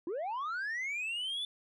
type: linear sweep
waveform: sine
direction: up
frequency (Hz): 311.1 to 3517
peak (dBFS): -31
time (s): 0.07-1.45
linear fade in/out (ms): 2
effects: tanh soft clip ceiling -33 dBFS